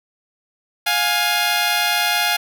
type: tone pair together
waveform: 10% pulse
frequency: 706.2 / 830.6 Hz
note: F5 / G#5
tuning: +19 / 0 cents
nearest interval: minor third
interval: 281 cents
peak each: -11 dBFS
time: 0.86-2.37 s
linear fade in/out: 10 ms
effects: none